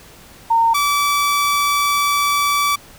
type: tone pair in turn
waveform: sine / sawtooth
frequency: 916 / 1154.1 Hz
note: A#5 / D6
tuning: -31 / -31 cents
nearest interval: major third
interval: 400 cents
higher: second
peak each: -11 dBFS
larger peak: neither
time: 0.5-0.74 / 0.74-2.76 s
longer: second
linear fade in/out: 10 ms
effects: pink hiss -43 dBFS RMS until 2.98 s